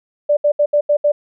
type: tone bursts at uneven times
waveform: sine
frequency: 587.3 Hz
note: D5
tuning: in tune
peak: -10 dBFS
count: 6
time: 0.29-0.37 / 0.44-0.52 / 0.59-0.66 / 0.73-0.81 / 0.89-0.97 / 1.04-1.12 s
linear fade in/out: 10 ms
effects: none